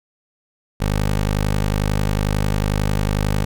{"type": "tone", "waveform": "15% pulse", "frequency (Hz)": 51.1, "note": "G#1", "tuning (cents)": -27, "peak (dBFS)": -11, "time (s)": [0.8, 3.45], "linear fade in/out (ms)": 10, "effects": []}